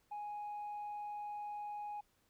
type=tone; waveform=sine; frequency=830.6 Hz; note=G#5; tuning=in tune; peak=-39 dBFS; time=0.11-2.01 s; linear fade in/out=10 ms; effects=tanh soft clip ceiling -39 dBFS + pink hiss -75 dBFS RMS until 2.29 s